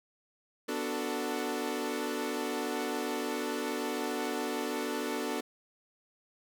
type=chord; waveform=sawtooth; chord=B minor seventh; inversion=none; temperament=equal with one note detuned; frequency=246.9 / 293.7 / 370 / 443.3 Hz; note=B3 / D4 / F#4 / A4; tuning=0 / 0 / 0 / +13 cents; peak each=-34 / -33 / -35 / -33 dBFS; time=0.68-5.41 s; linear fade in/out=10 ms; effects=none